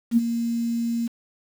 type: tone with ADSR envelope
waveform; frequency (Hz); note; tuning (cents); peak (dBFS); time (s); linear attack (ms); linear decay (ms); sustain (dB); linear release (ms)
sine; 233.1; A#3; 0; -12; 0.11-1.08; 61; 23; -10; 13
effects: 7-bit